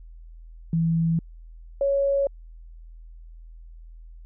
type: tone pair in turn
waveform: sine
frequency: 165 / 556.2 Hz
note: E3 / C#5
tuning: +2 / +6 cents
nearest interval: octave + major sixth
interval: 2104 cents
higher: second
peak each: -19 dBFS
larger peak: neither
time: 0.73-1.19 / 1.81-2.27 s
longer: neither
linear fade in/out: 2 ms
effects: added 41 Hz sine -41 dBFS peak until 4.25 s